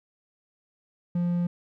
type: tone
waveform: triangle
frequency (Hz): 174.6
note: F3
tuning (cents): 0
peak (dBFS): -21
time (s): 1.15-1.47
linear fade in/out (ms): 5
effects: none